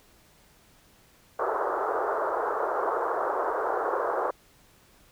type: band-pass noise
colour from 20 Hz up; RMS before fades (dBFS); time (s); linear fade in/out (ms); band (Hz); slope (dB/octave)
pink; -28; 1.39-4.31; 5; 390 to 1400; 48
effects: pink hiss -59 dBFS RMS until 5.11 s